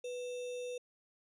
sine tone with sample-and-hold, 493.9 Hz, B4, in tune, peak -38 dBFS, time 0.04-0.78 s, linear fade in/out 5 ms, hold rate 3150 Hz, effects resampled to 22050 Hz

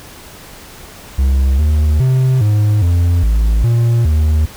triangle tone with pitch steps, 66.7 / 75.7 / 130 / 105.1 / 86.7 / 54.8 / 117.4 / 77.1 Hz, C2 / D#2 / C3 / G#2 / F2 / A1 / A#2 / D#2, +34 / -47 / -11 / +21 / -12 / -6 / +13 / -15 cents, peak -7 dBFS, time 1.18-4.46 s, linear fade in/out 10 ms, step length 410 ms, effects pink hiss -36 dBFS RMS until 4.56 s

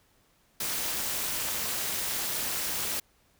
white noise with amplitude modulation, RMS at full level -28 dBFS, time 0.6-3 s, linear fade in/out 5 ms, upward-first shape sine, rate 289 Hz, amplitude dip 75%, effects pink hiss -66 dBFS RMS until 3.39 s

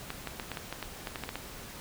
clicks, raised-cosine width 0.3 ms, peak -19 dBFS, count 12, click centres 0.104 / 0.273 / 0.398 / 0.517 / 0.572 / 0.726 / 0.827 / 1.072 / 1.158 / 1.237 / 1.291 / 1.356 s, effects pink hiss -45 dBFS RMS until 1.8 s

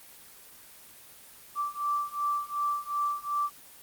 sine beating tone pair, 1167 / 1169.7 Hz, D6 / D6, -11 / -7 cents, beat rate 2.7 Hz, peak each -31 / -30 dBFS, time 1.55-3.5 s, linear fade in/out 50 ms, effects white hiss -51 dBFS RMS until 3.82 s + Opus 24 kbps

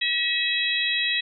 harmonic tone with a mistuned harmonic, 643 Hz, E5, 43 cents flat, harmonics 3 / 4 / 5 / 6, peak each -27 / -27 / -27 / -27 dBFS, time 0.01-1.21 s, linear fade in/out 10 ms, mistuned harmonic 5, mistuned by +58 cents, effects none

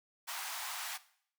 pink high-pass noise, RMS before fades -41 dBFS, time 0.27-0.98 s, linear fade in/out 20 ms, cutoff 750 Hz, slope 48 dB/octave, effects noise-tail reverb RT60 0.6 s tail -17 dB re dry

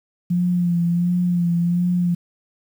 sine tone with vibrato, 174.61 Hz, F3, in tune, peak -16 dBFS, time 0.3-2.15 s, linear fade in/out 10 ms, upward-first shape sine, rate 1.4 Hz, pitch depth 36 cents each way, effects 8-bit

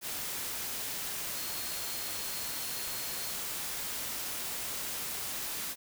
sine tone in noise, 4268 Hz, C8, 34 cents sharp, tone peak -46 dBFS, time 1.33-3.35 s, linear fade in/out 50 ms, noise white, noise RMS -37 dBFS, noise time 0.01-5.76 s, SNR -12 dB, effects none

